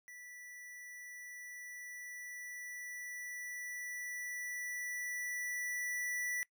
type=tone with level ramp; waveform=square; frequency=1964 Hz; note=B6; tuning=10 cents flat; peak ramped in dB=-51 to -36 dBFS; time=0.08-6.43 s; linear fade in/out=0 ms; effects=noise-tail reverb RT60 0.1 s tail -21 dB re dry